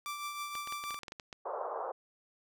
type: tone with tremolo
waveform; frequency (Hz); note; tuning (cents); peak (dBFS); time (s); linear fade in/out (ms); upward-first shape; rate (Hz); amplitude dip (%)
sawtooth; 1172; D6; -4; -32; 0.06-0.99; 0; triangle; 6.3; 50
type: clicks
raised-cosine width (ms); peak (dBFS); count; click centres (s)
0.2; -26; 11; 0.553 / 0.674 / 0.724 / 0.839 / 0.907 / 0.944 / 1.033 / 1.082 / 1.121 / 1.198 / 1.328
type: band-pass noise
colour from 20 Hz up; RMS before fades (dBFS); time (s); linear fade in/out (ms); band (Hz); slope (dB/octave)
pink; -38; 1.45-1.92; 10; 450 to 1200; 48
effects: none